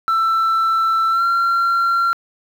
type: tone with pitch glide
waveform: sine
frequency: 1333 to 1371.3 Hz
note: E6 to F6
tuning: +19 to -32 cents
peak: -11 dBFS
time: 0.08-2.13 s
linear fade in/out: 0 ms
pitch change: +49 cents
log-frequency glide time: 1.1-1.24 s
effects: tanh soft clip ceiling -13 dBFS + 7-bit